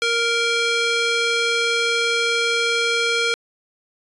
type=tone with band-pass filter; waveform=square; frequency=466.2 Hz; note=A#4; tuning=in tune; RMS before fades=-20 dBFS; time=0.02-3.34 s; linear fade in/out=0 ms; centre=3000 Hz; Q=0.94; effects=resampled to 24000 Hz